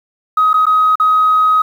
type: tone with dropouts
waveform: sine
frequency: 1262 Hz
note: D#6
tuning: 24 cents sharp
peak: -7 dBFS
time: 0.37-1.62 s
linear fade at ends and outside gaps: 5 ms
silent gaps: 0.532-0.54 / 0.656-0.666 / 0.956-0.998 s
effects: tanh soft clip ceiling -4 dBFS + 7-bit